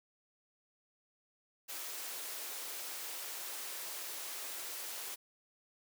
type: high-pass noise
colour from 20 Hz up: white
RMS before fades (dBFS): -43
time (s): 1.68-5.16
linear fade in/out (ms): 20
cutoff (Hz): 330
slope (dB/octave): 24
effects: none